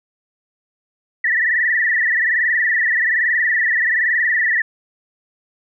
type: tone with frequency modulation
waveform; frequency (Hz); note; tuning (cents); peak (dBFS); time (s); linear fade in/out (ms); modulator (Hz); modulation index
sine; 1864.7; A#6; 0; -14; 1.24-4.62; 5; 21.2; 5.5
effects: none